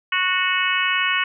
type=harmonic tone; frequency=368.3 Hz; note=F#4; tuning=8 cents flat; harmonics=3 / 4 / 5 / 6 / 7 / 8; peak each=-25 / -25 / -25 / -25 / -25 / -25 dBFS; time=0.12-1.24 s; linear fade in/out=5 ms; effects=none

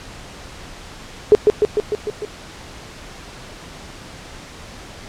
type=tone with echo; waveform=sine; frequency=421.3 Hz; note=G#4; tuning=25 cents sharp; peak=-4 dBFS; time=1.32-1.35 s; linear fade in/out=0 ms; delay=150 ms; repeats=6; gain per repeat=-3 dB; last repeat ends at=2.25 s; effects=pink hiss -37 dBFS RMS until 5.08 s + low-pass 7000 Hz 12 dB/octave

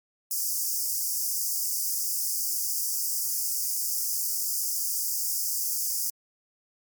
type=high-pass noise; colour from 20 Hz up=white; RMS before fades=-28 dBFS; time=0.31-6.1 s; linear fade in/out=2 ms; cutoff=4900 Hz; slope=96 dB/octave; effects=MP3 96 kbps

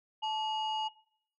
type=tone pair together; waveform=sine; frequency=871.4 / 2885 Hz; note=A5 / F#7; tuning=-17 / -44 cents; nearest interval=octave + major sixth; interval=2073 cents; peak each=-30 / -34 dBFS; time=0.22-0.89 s; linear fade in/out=20 ms; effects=noise-tail reverb RT60 0.6 s tail -21 dB re dry + tanh soft clip ceiling -28 dBFS

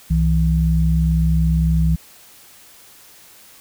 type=tone pair together; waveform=sine; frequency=64.49 / 162.5 Hz; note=C2 / E3; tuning=-24 / -24 cents; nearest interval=octave + major third; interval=1600 cents; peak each=-16 dBFS; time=0.1-1.96 s; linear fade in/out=10 ms; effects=white hiss -46 dBFS RMS until 3.6 s

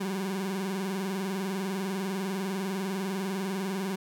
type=tone with vibrato; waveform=30% pulse; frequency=191.7 Hz; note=G3; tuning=38 cents flat; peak=-27 dBFS; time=0-3.96 s; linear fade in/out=10 ms; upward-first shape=sine; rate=20 Hz; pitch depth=100 cents each way; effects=none

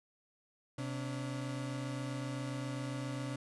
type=tone pair together; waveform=35% pulse; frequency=129.3 / 286.1 Hz; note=C3 / D4; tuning=-20 / -45 cents; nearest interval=octave + major second; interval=1375 cents; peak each=-37 / -40 dBFS; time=0.78-3.36 s; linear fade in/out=5 ms; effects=resampled to 24000 Hz

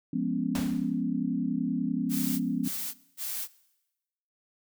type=chord; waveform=sine; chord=C# dominant seventh; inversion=first; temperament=equal; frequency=174.61 / 207.7 / 246.9 / 277.2 Hz; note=E#3 / G#3 / B3 / C#4; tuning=0 / 0 / 0 / 0 cents; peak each=-33 / -33 / -30 / -32 dBFS; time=0.13-2.68 s; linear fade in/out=5 ms
type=noise with exponential decay; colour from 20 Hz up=pink; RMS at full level=-33 dBFS; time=0.55-1.01 s; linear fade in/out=2 ms; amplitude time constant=98 ms
type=noise bursts; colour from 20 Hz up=blue; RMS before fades=-34 dBFS; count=3; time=2.09-3.48 s; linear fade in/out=50 ms; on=310 ms; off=230 ms
effects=noise-tail reverb RT60 1.0 s tail -21 dB re dry

